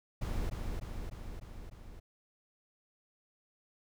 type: noise with echo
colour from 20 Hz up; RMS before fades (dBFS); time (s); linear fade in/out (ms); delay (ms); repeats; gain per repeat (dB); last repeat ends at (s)
brown; -34; 0.21-0.5; 10; 300; 5; -3; 2
effects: none